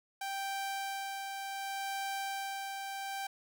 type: tone with tremolo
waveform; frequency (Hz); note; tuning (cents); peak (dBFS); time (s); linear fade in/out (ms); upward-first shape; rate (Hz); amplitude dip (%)
sawtooth; 784; G5; 0; -31; 0.21-3.27; 5; sine; 0.67; 35
effects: none